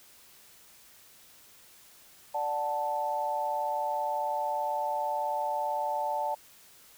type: chord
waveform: sine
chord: D major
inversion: none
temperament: equal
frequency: 587.3 / 740 / 880 Hz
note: D5 / F#5 / A5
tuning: 0 / 0 / 0 cents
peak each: -34 / -35 / -30 dBFS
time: 2.34-6.35 s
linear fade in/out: 10 ms
effects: white hiss -56 dBFS RMS until 6.97 s